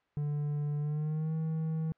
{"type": "tone with pitch glide", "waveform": "triangle", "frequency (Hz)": [147.1, 159.49], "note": ["D3", "D#3"], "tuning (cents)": [3, 43], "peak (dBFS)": -28, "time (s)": [0.17, 1.92], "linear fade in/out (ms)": 0, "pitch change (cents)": 140, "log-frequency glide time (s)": [0.79, 1.34], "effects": ["white hiss -73 dBFS RMS until 1.97 s", "low-pass 2000 Hz 12 dB/octave"]}